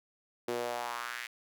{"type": "tone with high-pass filter sweep", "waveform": "sawtooth", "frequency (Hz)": 120, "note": "B2", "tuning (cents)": -49, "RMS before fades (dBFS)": -37, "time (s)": [0.48, 1.27], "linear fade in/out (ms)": 5, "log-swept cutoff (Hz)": [370, 2100], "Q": 2.7, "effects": []}